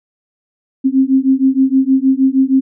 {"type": "beating tone pair", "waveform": "sine", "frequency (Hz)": [262.6, 269], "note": ["C4", "C4"], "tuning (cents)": [6, 48], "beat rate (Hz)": 6.4, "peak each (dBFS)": -12, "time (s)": [0.84, 2.61], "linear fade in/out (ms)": 20, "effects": []}